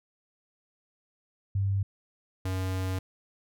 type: tone pair in turn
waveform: sine / square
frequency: 98.3 / 93.65 Hz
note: G2 / F#2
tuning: +5 / +21 cents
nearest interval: minor second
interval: 84 cents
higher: first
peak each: -24 / -29 dBFS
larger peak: first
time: 1.55-1.83 / 2.45-2.99 s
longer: second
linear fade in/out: 5 ms
effects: none